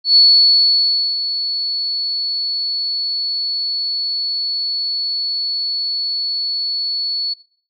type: tone with ADSR envelope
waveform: sine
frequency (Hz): 4416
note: C#8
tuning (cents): -7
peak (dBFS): -6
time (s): 0.04-7.34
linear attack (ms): 120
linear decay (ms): 1000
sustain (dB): -12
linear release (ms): 12
effects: noise-tail reverb RT60 0.5 s tail -17 dB re dry